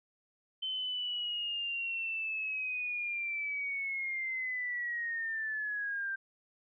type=linear sweep; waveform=sine; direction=down; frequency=3078 to 1568 Hz; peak=-33 dBFS; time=0.62-6.16 s; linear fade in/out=10 ms; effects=none